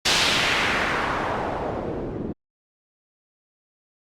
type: noise with low-pass filter sweep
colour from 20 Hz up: white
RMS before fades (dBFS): -24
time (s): 0.05-2.33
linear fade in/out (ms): 10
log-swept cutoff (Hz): 4700 to 300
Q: 1.3
effects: Opus 48 kbps